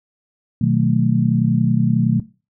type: chord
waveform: sine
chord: B dominant seventh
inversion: none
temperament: just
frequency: 123.47 / 154.34 / 185.21 / 222.2 Hz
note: B2 / D#3 / F#3 / A3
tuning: 0 / -14 / +2 / +17 cents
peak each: -19 dBFS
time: 0.61-2.2 s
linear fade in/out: 5 ms
effects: noise-tail reverb RT60 0.3 s tail -17 dB re dry